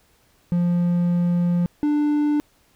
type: tone pair in turn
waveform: triangle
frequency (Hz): 174.61 / 296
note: F3 / D4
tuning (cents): 0 / +14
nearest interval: major sixth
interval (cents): 914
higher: second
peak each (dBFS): -15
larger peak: neither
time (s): 0.52-1.66 / 1.83-2.4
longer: first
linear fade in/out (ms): 0
effects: pink hiss -60 dBFS RMS until 2.75 s